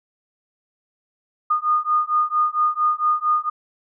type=beating tone pair; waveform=sine; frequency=1223 / 1227.4 Hz; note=D#6 / D#6; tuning=-30 / -24 cents; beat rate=4.4 Hz; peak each=-20 dBFS; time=1.5-3.5 s; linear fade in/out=10 ms; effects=none